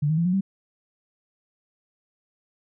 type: tone with pitch steps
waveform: sine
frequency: 146.83 / 157.37 / 168.66 / 180.77 / 193.74 Hz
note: D3 / D#3 / E3 / F#3 / G3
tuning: 0 / +20 / +40 / -40 / -20 cents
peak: -19 dBFS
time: 0.02-0.41 s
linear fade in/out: 10 ms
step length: 78 ms
effects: none